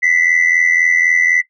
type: tone pair together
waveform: sine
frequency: 1965.1 / 2049 Hz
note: B6 / C7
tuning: -9 / -37 cents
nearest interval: minor second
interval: 72 cents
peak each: -11 dBFS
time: 0.02-1.42 s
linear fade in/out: 20 ms
effects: noise-tail reverb RT60 0.1 s tail -18 dB re dry + tanh soft clip ceiling -6 dBFS